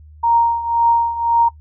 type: tone with tremolo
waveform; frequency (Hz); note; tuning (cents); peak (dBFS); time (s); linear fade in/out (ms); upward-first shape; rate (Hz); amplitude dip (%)
sine; 932.3; A#5; 0; -9; 0.23-1.49; 10; triangle; 1.9; 80
effects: noise-tail reverb RT60 0.1 s tail -20 dB re dry + added 76 Hz sine -39 dBFS peak until 1.6 s